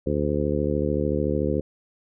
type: harmonic tone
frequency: 73.6 Hz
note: D2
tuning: 4 cents sharp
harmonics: 1 / 2 / 3 / 4 / 5 / 6 / 7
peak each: -29 / -29 / -29 / -29 / -29 / -29 / -29 dBFS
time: 0.06-1.61 s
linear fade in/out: 10 ms
effects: none